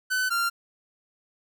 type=tone pair in turn; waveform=45% pulse; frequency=1510 / 1384.6 Hz; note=F#6 / F6; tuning=+35 / -15 cents; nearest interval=major second; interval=150 cents; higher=first; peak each=-23 dBFS; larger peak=neither; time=0.1-0.3 / 0.3-0.5 s; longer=neither; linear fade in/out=20 ms; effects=none